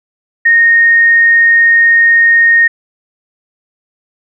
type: tone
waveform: sine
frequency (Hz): 1852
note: A#6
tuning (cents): -12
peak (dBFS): -4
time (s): 0.45-2.68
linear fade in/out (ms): 10
effects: none